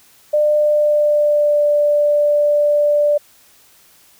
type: tone with pitch glide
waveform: sine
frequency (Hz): 599 to 588.4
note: D5 to D5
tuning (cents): +34 to +3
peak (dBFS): -11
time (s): 0.33-3.18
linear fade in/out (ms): 10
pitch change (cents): -31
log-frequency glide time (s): 0.54-1.64
effects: white hiss -50 dBFS RMS until 4.19 s